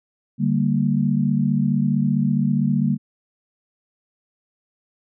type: chord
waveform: sine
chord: G minor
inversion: second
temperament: equal with one note detuned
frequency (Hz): 146.83 / 196 / 231.2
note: D3 / G3 / Bb3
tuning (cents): 0 / 0 / -14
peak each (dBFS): -21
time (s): 0.38-2.98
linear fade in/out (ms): 50
effects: none